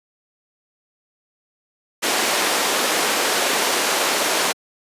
pink band-pass noise, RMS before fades -20 dBFS, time 2.02-4.53 s, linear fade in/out 20 ms, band 380 to 11000 Hz, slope 12 dB/octave, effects high-pass 200 Hz 12 dB/octave + resampled to 32000 Hz

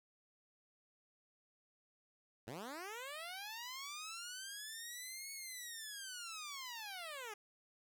10% pulse linear two-way sweep, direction up then down, 100 to 2217 to 402.4 Hz, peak -37 dBFS, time 2.47-7.34 s, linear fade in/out 5 ms, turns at 5.32 s, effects none

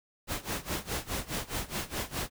pink noise with tremolo, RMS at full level -32 dBFS, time 0.27-2.3 s, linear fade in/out 50 ms, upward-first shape sine, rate 4.8 Hz, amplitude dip 90%, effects none

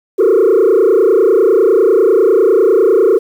sine tone with frequency modulation, 415.3 Hz, G#4, in tune, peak -4 dBFS, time 0.18-3.19 s, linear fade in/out 20 ms, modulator 30 Hz, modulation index 2, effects tanh soft clip ceiling -5 dBFS + 7-bit

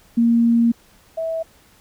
sine tone pair in turn, 233.1 / 651.4 Hz, A#3 / E5, 0 / -21 cents, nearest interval octave + tritone, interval 1779 cents, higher second, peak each -12 / -21 dBFS, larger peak first, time 0.17-0.72 / 1.17-1.43 s, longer first, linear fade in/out 10 ms, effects pink hiss -53 dBFS RMS until 1.8 s

